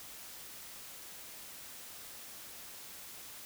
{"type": "silence", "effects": ["white hiss -49 dBFS RMS until 3.45 s"]}